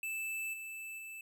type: tone with level steps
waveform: square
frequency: 2637 Hz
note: E7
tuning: in tune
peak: -37 / -43 / -45 dBFS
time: 0.03-1.21 s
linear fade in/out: 2 ms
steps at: 0.53 / 0.98 s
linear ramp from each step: 10 ms
effects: none